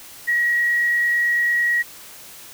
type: tone with frequency modulation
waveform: sine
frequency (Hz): 1907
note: A#6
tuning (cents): +39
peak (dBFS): -16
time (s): 0.27-1.83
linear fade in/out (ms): 20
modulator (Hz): 29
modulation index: 0.54
effects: white hiss -41 dBFS RMS until 2.53 s